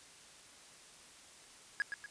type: tone with echo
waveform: triangle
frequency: 1661.2 Hz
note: G#6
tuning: in tune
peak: -28 dBFS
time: 1.8-1.82 s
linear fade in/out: 0 ms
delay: 120 ms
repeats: 2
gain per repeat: -7 dB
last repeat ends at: 2.06 s
effects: white hiss -57 dBFS RMS until 2.1 s + resampled to 22050 Hz